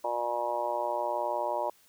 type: harmonic tone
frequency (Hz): 119.6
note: A#2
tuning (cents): +45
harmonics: 3 / 4 / 5 / 6 / 7 / 8 / 9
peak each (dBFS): -40 / -41 / -32 / -41 / -35 / -33 / -46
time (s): 0.04-1.7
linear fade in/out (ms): 5
effects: white hiss -62 dBFS RMS until 1.88 s